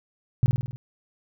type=tone with echo; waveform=sine; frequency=124.1 Hz; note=B2; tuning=9 cents sharp; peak=-15 dBFS; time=0.43-0.46 s; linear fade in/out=0 ms; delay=50 ms; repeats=6; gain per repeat=-4 dB; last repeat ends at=0.76 s; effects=none